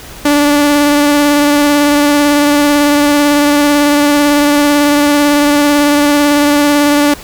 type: tone with vibrato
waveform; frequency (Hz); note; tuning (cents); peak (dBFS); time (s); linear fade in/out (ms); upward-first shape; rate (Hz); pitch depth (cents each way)
sawtooth; 290.9; D4; -16; -3; 0.25-7.14; 5; triangle; 18; 22
effects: pink hiss -31 dBFS RMS until 7.23 s